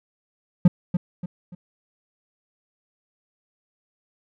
triangle tone with echo, 177.3 Hz, F3, 26 cents sharp, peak -7 dBFS, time 0.65-0.68 s, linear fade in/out 5 ms, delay 290 ms, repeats 3, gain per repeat -9 dB, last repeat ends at 1.55 s, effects none

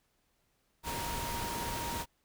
sine tone in noise, 938 Hz, A#5, 11 cents sharp, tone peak -39 dBFS, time 0.83-2.06 s, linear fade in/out 50 ms, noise pink, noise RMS -38 dBFS, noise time 0.83-2.06 s, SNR -4 dB, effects pink hiss -75 dBFS RMS until 2.24 s

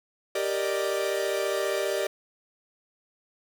45% pulse chord, Eb major seventh, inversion first, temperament equal, 392 / 466.2 / 587.3 / 622.3 Hz, G4 / Bb4 / D5 / Eb5, 0 / 0 / 0 / 0 cents, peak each -30 / -33 / -30 / -33 dBFS, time 0.35-2.07 s, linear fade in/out 5 ms, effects none

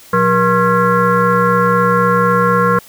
sine tone with frequency modulation, 777 Hz, G5, 16 cents flat, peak -9 dBFS, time 0.13-2.79 s, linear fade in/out 5 ms, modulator 298 Hz, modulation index 2.4, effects white hiss -41 dBFS RMS until 2.88 s

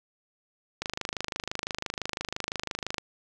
click train, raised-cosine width 0.2 ms, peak -13 dBFS, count 57, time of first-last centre 0.82-2.982 s, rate 25.9 Hz, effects none

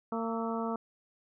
harmonic tone with a mistuned harmonic, 227.9 Hz, A#3, 39 cents flat, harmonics 1 / 2 / 3 / 4 / 5 / 6, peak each -34 / -37 / -39 / -40 / -41 / -42 dBFS, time 0.12-0.76 s, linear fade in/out 2 ms, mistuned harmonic 6, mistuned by -65 cents, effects none

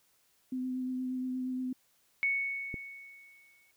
sine tone with vibrato, 255.6 Hz, C4, 40 cents flat, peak -32 dBFS, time 0.52-1.73 s, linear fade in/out 5 ms, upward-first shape triangle, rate 8.5 Hz, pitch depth 18 cents each way
sine tone with exponential decay, 2217 Hz, C#7, in tune, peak -25 dBFS, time 2.23-3.71 s, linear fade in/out 0 ms, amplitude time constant 320 ms
click, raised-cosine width 3 ms, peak -26 dBFS, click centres 2.742 s
effects white hiss -70 dBFS RMS until 3.76 s

